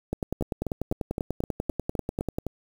two click trains, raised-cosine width 2 ms, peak -14 / -15 dBFS, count 24 / 9, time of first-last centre 0.13-2.385 / 0.41-2.467 s, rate 10.2 / 3.89 Hz, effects 7-bit

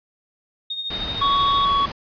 sine tone with tremolo, 3700 Hz, A#7, 14 cents flat, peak -23 dBFS, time 0.7-1.65 s, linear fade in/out 5 ms, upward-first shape triangle, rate 13 Hz, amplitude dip 65%
pink noise, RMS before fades -31 dBFS, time 0.9-1.92 s, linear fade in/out 5 ms
square tone, 1120 Hz, C#6, 18 cents sharp, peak -17 dBFS, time 1.21-1.86 s, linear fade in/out 10 ms
effects resampled to 11025 Hz

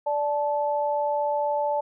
sine tone pair together, 585.5 / 872 Hz, D5 / A5, -5 / -16 cents, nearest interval perfect fifth, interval 689 cents, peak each -25 dBFS, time 0.06-1.81 s, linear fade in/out 10 ms, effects none

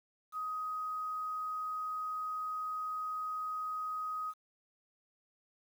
sine tone with quantisation, 1256 Hz, D#6, 16 cents sharp, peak -35 dBFS, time 0.32-4.34 s, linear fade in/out 50 ms, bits 10, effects none

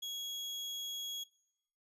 35% pulse tone, 3322 Hz, G#7, in tune, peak -37 dBFS, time 0.02-1.24 s, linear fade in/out 10 ms, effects noise-tail reverb RT60 0.8 s tail -22 dB re dry + resampled to 32000 Hz

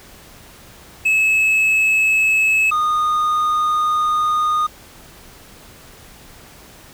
triangle tone pair in turn, 2590 / 1229 Hz, E7 / D#6, -31 / -22 cents, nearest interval octave + minor second, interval 1291 cents, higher first, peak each -11 / -13 dBFS, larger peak first, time 1.05-2.71 / 2.71-4.67 s, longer second, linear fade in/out 10 ms, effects pink hiss -43 dBFS RMS until 6.93 s

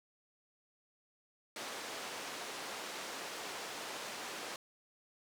pink band-pass noise, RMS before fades -44 dBFS, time 1.56-4.56 s, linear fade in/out 2 ms, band 420 to 7700 Hz, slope 12 dB/octave, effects none

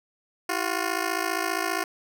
10% pulse ring-modulated tone, 358.3 Hz, F4, 44 cents sharp, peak -14 dBFS, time 0.49-1.84 s, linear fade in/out 2 ms, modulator 27.5 Hz, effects none

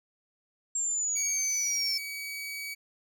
sine linear sweep, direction down, 7459 to 5274 Hz, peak -27 dBFS, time 0.75-1.98 s, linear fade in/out 5 ms
sawtooth tone, 2270 Hz, C#7, 41 cents sharp, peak -32 dBFS, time 1.15-2.75 s, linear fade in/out 20 ms
effects none

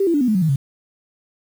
sine tone with pitch steps, 392 / 337.3 / 290.3 / 249.8 / 215 / 185 / 159.2 / 137 Hz, G4 / E4 / D4 / B3 / A3 / F#3 / D#3 / C#3, 0 / +40 / -20 / +20 / -40 / 0 / +40 / -20 cents, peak -14 dBFS, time 0-0.56 s, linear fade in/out 5 ms, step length 70 ms, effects 7-bit

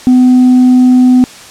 sine tone with tanh clipping, 252.2 Hz, B3, 36 cents sharp, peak -3 dBFS, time 0.07-1.24 s, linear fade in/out 0 ms, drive 1 dB, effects white hiss -32 dBFS RMS until 1.5 s + low-pass 8000 Hz 12 dB/octave

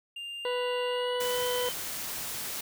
triangle tone with pitch glide, 2799 to 3088 Hz, F7 to G7, +3 to -27 cents, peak -35 dBFS, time 0.16-1.72 s, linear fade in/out 5 ms, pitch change +170 cents, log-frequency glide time 0.86-1.46 s
harmonic tone, 493.9 Hz, B4, in tune, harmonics 1 / 2 / 3 / 4 / 6 / 7 / 8 / 9, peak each -29 / -36 / -43 / -43 / -47 / -50 / -52 / -52 dBFS, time 0.45-1.69 s, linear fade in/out 2 ms
white noise, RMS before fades -36 dBFS, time 1.2-2.61 s, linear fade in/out 5 ms
effects none

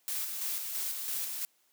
blue noise with tremolo, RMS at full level -34 dBFS, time 0.08-1.45 s, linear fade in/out 0 ms, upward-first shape square, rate 3 Hz, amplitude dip 35%, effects white hiss -70 dBFS RMS until 1.72 s + high-pass 200 Hz 12 dB/octave

